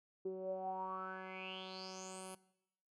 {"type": "tone with low-pass filter sweep", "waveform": "10% pulse", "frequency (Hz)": 187.8, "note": "F#3", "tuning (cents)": 26, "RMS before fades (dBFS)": -45, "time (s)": [0.25, 2.35], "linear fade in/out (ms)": 5, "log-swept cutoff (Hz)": [380, 11000], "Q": 8.5, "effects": ["noise-tail reverb RT60 0.9 s tail -21 dB re dry"]}